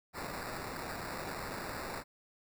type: noise with sample-and-hold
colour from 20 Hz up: white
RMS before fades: -41 dBFS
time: 0.13-2.04 s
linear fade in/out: 50 ms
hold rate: 3150 Hz
effects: none